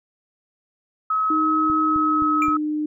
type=tone; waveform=sine; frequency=1282 Hz; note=E6; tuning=49 cents flat; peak=-18 dBFS; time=1.1-2.57 s; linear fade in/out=5 ms
type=tone with pitch glide; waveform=sine; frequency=311.1 to 302.8 Hz; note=D#4 to D#4; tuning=0 to -47 cents; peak=-21 dBFS; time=1.3-2.86 s; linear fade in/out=5 ms; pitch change=-47 cents; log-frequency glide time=1.79-2.31 s
type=click train; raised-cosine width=5 ms; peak=-24 dBFS; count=4; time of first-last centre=1.7-2.483 s; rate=3.83 Hz
type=tone with exponential decay; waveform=triangle; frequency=2371 Hz; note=D7; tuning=16 cents sharp; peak=-19 dBFS; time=2.42-2.56 s; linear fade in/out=1 ms; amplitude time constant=29 ms
effects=none